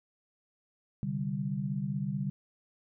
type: chord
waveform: sine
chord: C suspended second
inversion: none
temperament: equal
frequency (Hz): 130.81 / 146.83 / 196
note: C3 / D3 / G3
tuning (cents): 0 / 0 / 0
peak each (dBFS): -37 / -34 / -34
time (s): 1.03-2.3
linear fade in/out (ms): 0
effects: none